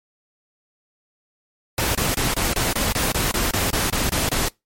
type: noise bursts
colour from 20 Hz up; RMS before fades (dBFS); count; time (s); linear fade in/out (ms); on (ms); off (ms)
pink; -21; 14; 1.78-4.485; 2; 170; 25
effects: noise-tail reverb RT60 0.2 s tail -25 dB re dry + MP3 64 kbps